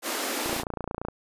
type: high-pass noise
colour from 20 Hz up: pink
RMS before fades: -30 dBFS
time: 0.02-0.64 s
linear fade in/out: 50 ms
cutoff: 230 Hz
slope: 96 dB/octave
type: click train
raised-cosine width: 1 ms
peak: -17 dBFS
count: 19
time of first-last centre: 0.46-1.085 s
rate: 28.8 Hz
effects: resampled to 32000 Hz